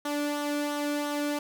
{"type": "tone with flanger", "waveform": "sawtooth", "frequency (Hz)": 292.3, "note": "D4", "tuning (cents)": -8, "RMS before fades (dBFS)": -30, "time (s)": [0.05, 1.39], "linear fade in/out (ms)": 5, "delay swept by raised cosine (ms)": [0.41, 1.07], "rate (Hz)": 2.9, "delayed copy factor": -0.5, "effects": []}